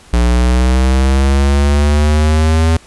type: exponential sweep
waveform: square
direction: up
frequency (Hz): 59 to 82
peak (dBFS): -9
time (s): 0.13-2.77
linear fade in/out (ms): 5
effects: pink hiss -42 dBFS RMS until 2.86 s + resampled to 24000 Hz